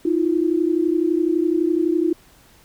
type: tone pair together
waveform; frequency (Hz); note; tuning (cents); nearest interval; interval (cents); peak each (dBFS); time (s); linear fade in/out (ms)
sine; 317.3 / 349.2; D#4 / F4; +34 / 0; major second; 166; -19 / -19; 0.05-2.13; 5
effects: pink hiss -52 dBFS RMS until 2.64 s